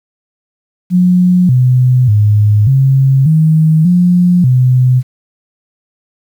sine tone with pitch steps, 180.4 / 126.6 / 104.8 / 134.6 / 157.8 / 177.9 / 127.1 Hz, F#3 / B2 / G#2 / C3 / D#3 / F3 / C3, -44 / +43 / +16 / +49 / +25 / +32 / -50 cents, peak -5 dBFS, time 0.9-5.03 s, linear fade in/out 50 ms, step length 590 ms, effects 7-bit

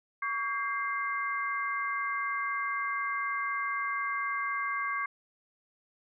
sine tone cluster, 1131 / 1605 / 2094 Hz, C#6 / G6 / C7, +34 / +40 / +1 cents, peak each -32 / -36 / -35 dBFS, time 0.22-5.06 s, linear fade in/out 5 ms, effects none

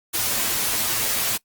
white noise with comb filter, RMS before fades -23 dBFS, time 0.13-1.38 s, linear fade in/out 20 ms, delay 8.9 ms, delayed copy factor +0.7, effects noise-tail reverb RT60 0.1 s tail -22 dB re dry + Opus 48 kbps

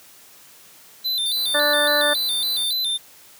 square tone with vibrato, 3797 Hz, A#7, 31 cents sharp, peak -21 dBFS, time 1.04-2.98 s, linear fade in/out 20 ms, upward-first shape square, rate 3.6 Hz, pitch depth 100 cents each way
10% pulse tone, 4545 Hz, C#8, 42 cents sharp, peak -24 dBFS, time 1.26-2.73 s, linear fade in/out 0 ms
click train, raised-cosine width 0.5 ms, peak -31 dBFS, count 144, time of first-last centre 1.37-2.635 s, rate 113 Hz
harmonic tone, 293.7 Hz, D4, in tune, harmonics 1 / 2 / 3 / 4 / 5 / 6, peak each -33 / -21 / -30 / -28 / -25 / -22 dBFS, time 1.54-2.14 s, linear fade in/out 10 ms
effects white hiss -48 dBFS RMS until 3.39 s + high-pass 80 Hz 12 dB/octave

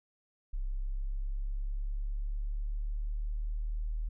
sine exponential sweep, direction up, 33 to 39.07 Hz, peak -31 dBFS, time 0.53-4.09 s, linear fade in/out 10 ms, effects none

